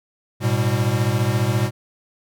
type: tone cluster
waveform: square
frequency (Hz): 107.9 / 122.5 / 197.2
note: A2 / B2 / G3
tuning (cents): -33 / -14 / +11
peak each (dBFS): -22 / -21 / -28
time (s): 0.4-1.71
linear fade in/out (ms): 50
effects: none